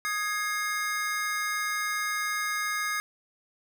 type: chord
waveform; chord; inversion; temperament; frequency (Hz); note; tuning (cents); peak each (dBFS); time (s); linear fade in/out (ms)
square; Ab major; second; equal with one note detuned; 1244.5 / 1661.2 / 2127; Eb6 / Ab6 / C7; 0 / 0 / +28; -33; 0.05-3; 0
effects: none